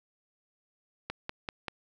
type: click train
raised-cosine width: 0.3 ms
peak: -18 dBFS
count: 4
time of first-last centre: 1.1-1.683 s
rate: 5.15 Hz
effects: none